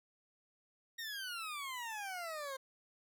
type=exponential sweep; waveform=20% pulse; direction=down; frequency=1882 to 522 Hz; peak=-36 dBFS; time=0.98-2.57 s; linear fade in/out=10 ms; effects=none